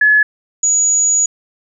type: tone pair in turn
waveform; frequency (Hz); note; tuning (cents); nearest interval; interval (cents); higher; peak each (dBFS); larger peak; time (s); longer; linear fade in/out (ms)
sine; 1706 / 6824; G#6 / G#8; +46 / +46; 2 octaves; 2400; second; -7 / -10; first; 0.01-0.23 / 0.63-1.26; second; 5
effects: none